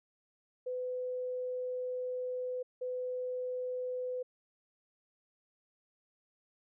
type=tone bursts at uneven times; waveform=sine; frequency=503 Hz; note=B4; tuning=32 cents sharp; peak=-34 dBFS; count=2; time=0.66-2.63 / 2.81-4.23 s; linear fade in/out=10 ms; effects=none